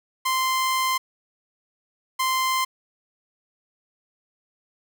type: tone bursts at uneven times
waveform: sawtooth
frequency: 1042 Hz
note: C6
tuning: 7 cents flat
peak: -17 dBFS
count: 2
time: 0.25-0.98 / 2.19-2.65 s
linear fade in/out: 10 ms
effects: none